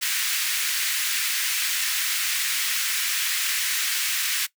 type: high-pass noise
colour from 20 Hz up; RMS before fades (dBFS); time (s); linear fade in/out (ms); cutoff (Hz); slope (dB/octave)
pink; -25; 0.01-4.47; 20; 1700; 24
effects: noise-tail reverb RT60 0.1 s tail -18 dB re dry